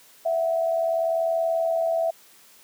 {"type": "tone pair together", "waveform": "sine", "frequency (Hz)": [659.4, 740], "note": ["E5", "F#5"], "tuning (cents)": [0, 0], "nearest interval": "major second", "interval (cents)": 200, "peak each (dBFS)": [-21, -30], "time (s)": [0.25, 2.11], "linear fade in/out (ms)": 10, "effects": ["white hiss -53 dBFS RMS until 2.63 s", "high-pass 150 Hz 12 dB/octave"]}